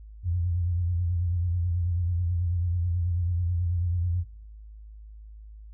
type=tone with vibrato; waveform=sine; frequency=87.31 Hz; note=F2; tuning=in tune; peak=-23 dBFS; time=0.23-4.25 s; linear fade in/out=50 ms; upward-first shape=triangle; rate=9.2 Hz; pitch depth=79 cents each way; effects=noise-tail reverb RT60 1.0 s tail -24 dB re dry + added 53 Hz sine -42 dBFS peak until 5.73 s